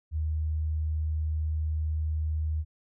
sine tone, 77.78 Hz, D#2, in tune, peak -26 dBFS, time 0.11-2.65 s, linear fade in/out 50 ms, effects none

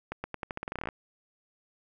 accelerating click train, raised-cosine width 0.5 ms, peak -19 dBFS, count 16, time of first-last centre 0.12-0.888 s, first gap 120 ms, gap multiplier 0.86, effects none

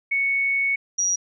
sine tone pair in turn, 2217 / 5757 Hz, C#7 / F#8, 0 / -48 cents, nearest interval octave + perfect fourth, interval 1652 cents, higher second, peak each -19 dBFS, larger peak neither, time 0.11-0.76 / 0.98-1.16 s, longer first, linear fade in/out 10 ms, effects none

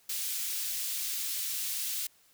white high-pass noise, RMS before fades -34 dBFS, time 0.09-2.07 s, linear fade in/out 5 ms, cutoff 2900 Hz, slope 12 dB/octave, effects white hiss -64 dBFS RMS until 2.33 s

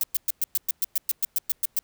violet noise bursts, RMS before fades -23 dBFS, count 14, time 0.01-1.79 s, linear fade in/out 2 ms, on 25 ms, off 110 ms, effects pink hiss -67 dBFS RMS until 1.83 s

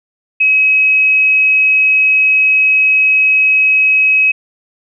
sine tone, 2550 Hz, D#7, 42 cents sharp, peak -7 dBFS, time 0.4-4.32 s, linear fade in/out 10 ms, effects none

